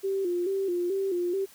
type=tone with vibrato; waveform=sine; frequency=370 Hz; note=F#4; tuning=in tune; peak=-25 dBFS; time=0.03-1.46 s; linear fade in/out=20 ms; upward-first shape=square; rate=2.3 Hz; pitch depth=87 cents each way; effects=white hiss -54 dBFS RMS until 1.54 s